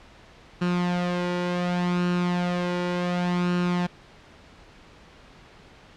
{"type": "tone with flanger", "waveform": "sawtooth", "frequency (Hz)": 177.3, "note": "F3", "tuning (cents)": 26, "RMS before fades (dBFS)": -25, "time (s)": [0.61, 3.87], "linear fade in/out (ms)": 10, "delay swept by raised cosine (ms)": [0.71, 2.11], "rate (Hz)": 0.68, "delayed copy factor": 0.55, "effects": ["pink hiss -50 dBFS RMS until 5.96 s", "low-pass 4000 Hz 12 dB/octave"]}